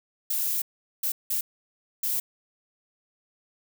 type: noise bursts at uneven times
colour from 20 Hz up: violet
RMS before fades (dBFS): -27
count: 4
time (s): 0.3-0.62 / 1.03-1.12 / 1.3-1.41 / 2.03-2.2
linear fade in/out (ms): 5
effects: none